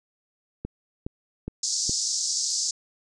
click train, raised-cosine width 3 ms, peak -18 dBFS, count 4, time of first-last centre 0.65-1.895 s, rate 2.41 Hz
pink band-pass noise, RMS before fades -27 dBFS, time 1.63-2.71 s, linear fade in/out 5 ms, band 4800 to 7400 Hz, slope 48 dB/octave
violet noise with exponential decay, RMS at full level -33 dBFS, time 2.5-2.58 s, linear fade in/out 2 ms, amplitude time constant 16 ms
effects resampled to 24000 Hz

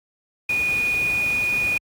sine tone in noise, 2461 Hz, D#7, 20 cents flat, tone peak -19 dBFS, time 0.49-1.78 s, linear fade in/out 5 ms, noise pink, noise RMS -35 dBFS, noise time 0.49-1.78 s, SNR +13 dB, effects high-pass 60 Hz 12 dB/octave + AAC 64 kbps

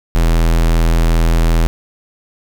square tone, 41.31 Hz, E1, 4 cents sharp, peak -10 dBFS, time 0.15-1.67 s, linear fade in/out 0 ms, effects none

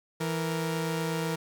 sawtooth tone pair together, 164.81 / 466.2 Hz, E3 / A#4, 0 / 0 cents, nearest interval octave + tritone, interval 1800 cents, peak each -26 / -29 dBFS, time 0.2-1.36 s, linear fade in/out 10 ms, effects none

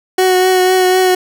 30% pulse tone with vibrato, 370 Hz, F#4, in tune, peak -6 dBFS, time 0.18-1.15 s, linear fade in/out 5 ms, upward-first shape triangle, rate 4 Hz, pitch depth 20 cents each way, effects none

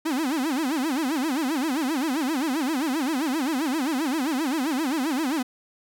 45% pulse tone with vibrato, 286.9 Hz, D4, 40 cents flat, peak -23 dBFS, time 0.05-5.43 s, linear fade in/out 10 ms, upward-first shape sine, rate 7.6 Hz, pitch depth 250 cents each way, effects none

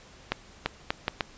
accelerating click train, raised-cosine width 0.3 ms, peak -9 dBFS, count 5, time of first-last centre 0.32-1.208 s, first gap 340 ms, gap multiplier 0.72, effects pink hiss -52 dBFS RMS until 1.37 s + resampled to 16000 Hz

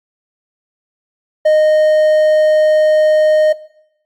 triangle tone, 617 Hz, D#5, 15 cents flat, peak -5 dBFS, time 1.45-3.53 s, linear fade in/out 10 ms, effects noise-tail reverb RT60 0.8 s tail -20 dB re dry + AAC 64 kbps

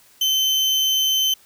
35% pulse tone, 3076 Hz, G7, 33 cents flat, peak -15 dBFS, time 0.21-1.34 s, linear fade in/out 5 ms, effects white hiss -53 dBFS RMS until 1.45 s

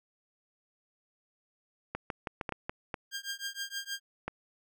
clicks, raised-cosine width 0.5 ms, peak -19 dBFS, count 9, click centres 1.95 / 2.102 / 2.272 / 2.412 / 2.492 / 2.523 / 2.695 / 2.942 / 4.28 s
15% pulse tone with tremolo, 1604 Hz, G6, 39 cents sharp, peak -26 dBFS, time 3.11-4 s, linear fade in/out 50 ms, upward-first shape triangle, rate 6.4 Hz, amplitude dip 100%
effects none

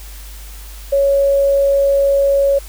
sine tone, 556 Hz, C#5, 5 cents sharp, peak -10 dBFS, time 0.92-2.59 s, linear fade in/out 10 ms, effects added 50 Hz sine -31 dBFS peak until 2.68 s + white hiss -39 dBFS RMS until 2.68 s

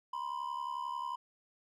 triangle ring-modulated tone, 1000 Hz, B5, 21 cents sharp, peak -31 dBFS, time 0.13-1.16 s, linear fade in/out 5 ms, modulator 35.6 Hz, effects none

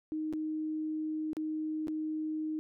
sine tone with dropouts, 311.1 Hz, D#4, in tune, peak -32 dBFS, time 0.12-2.59 s, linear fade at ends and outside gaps 0 ms, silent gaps 0.327-0.335 / 1.332-1.368 / 1.872-1.882 s, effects none

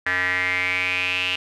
square tone with band-pass filter sweep, 91.2 Hz, F#2, 24 cents flat, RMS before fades -23 dBFS, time 0.06-1.36 s, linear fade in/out 5 ms, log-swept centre 1800 to 2800 Hz, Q 7.8, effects none

